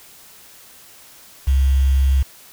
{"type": "tone with quantisation", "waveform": "sine", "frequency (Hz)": 67.1, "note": "C2", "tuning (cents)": 44, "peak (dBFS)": -12, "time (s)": [1.47, 2.23], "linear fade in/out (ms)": 10, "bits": 6, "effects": ["white hiss -45 dBFS RMS until 2.52 s"]}